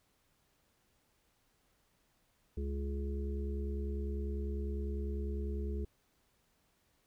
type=harmonic tone; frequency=70 Hz; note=C#2; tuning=18 cents sharp; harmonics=1 / 3 / 5 / 6; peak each=-35 / -44 / -46 / -45 dBFS; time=2.57-5.85 s; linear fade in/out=5 ms; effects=pink hiss -74 dBFS RMS until 7.06 s